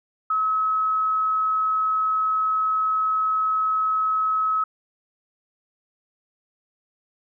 sine tone, 1285 Hz, E6, 45 cents flat, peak -19 dBFS, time 0.3-4.64 s, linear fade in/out 5 ms, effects none

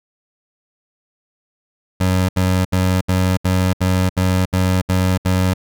25% pulse tone bursts, 92.5 Hz, F#2, in tune, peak -10 dBFS, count 10, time 2-5.539 s, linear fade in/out 10 ms, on 290 ms, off 71 ms, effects none

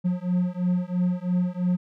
triangle beating tone pair, 178.2 / 181.2 Hz, F3 / F#3, +35 / -36 cents, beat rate 3 Hz, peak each -23 dBFS, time 0.04-1.77 s, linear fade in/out 20 ms, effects none

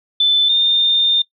sine tone pair in turn, 3520 / 3621 Hz, A7 / A7, 0 / +49 cents, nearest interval unison, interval 49 cents, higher second, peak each -10 / -11 dBFS, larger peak first, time 0.2-0.49 / 0.49-1.22 s, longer second, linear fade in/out 5 ms, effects noise-tail reverb RT60 0.1 s tail -20 dB re dry

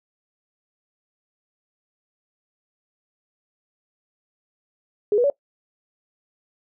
sine tone with pitch steps, 415.3 / 485.4 / 567.3 Hz, G#4 / B4 / C#5, 0 / -30 / +40 cents, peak -15 dBFS, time 5.12-5.3 s, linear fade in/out 2 ms, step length 60 ms, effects noise-tail reverb RT60 0.1 s tail -20 dB re dry

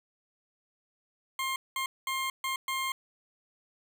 20% pulse tone bursts at uneven times, 1062 Hz, C6, 25 cents sharp, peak -25 dBFS, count 5, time 1.39-1.56 / 1.76-1.86 / 2.07-2.3 / 2.44-2.56 / 2.68-2.92 s, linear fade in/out 2 ms, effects none

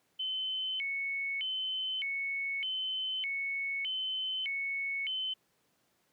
sine tone with vibrato, 2600 Hz, E7, 24 cents flat, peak -32 dBFS, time 0.19-5.34 s, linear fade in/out 10 ms, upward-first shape square, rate 0.82 Hz, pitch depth 280 cents each way, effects pink hiss -73 dBFS RMS until 6.12 s + high-pass 150 Hz 12 dB/octave

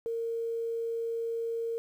sine tone, 460 Hz, A#4, 23 cents flat, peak -30 dBFS, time 0.06-1.78 s, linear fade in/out 0 ms, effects 10-bit

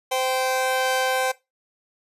sawtooth tone pair together, 518 / 777.3 Hz, C5 / G5, -17 / -15 cents, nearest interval perfect fifth, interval 702 cents, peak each -20 dBFS, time 0.11-1.32 s, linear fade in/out 10 ms, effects noise-tail reverb RT60 0.2 s tail -18 dB re dry + resampled to 32000 Hz

